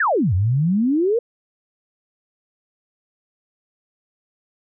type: exponential two-way sweep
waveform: sine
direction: down then up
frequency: 1879 to 86.8 to 489.3 Hz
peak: -15 dBFS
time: 0-1.19 s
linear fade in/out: 5 ms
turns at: 0.34 s
effects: none